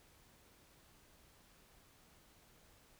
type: silence
effects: pink hiss -66 dBFS RMS until 2.99 s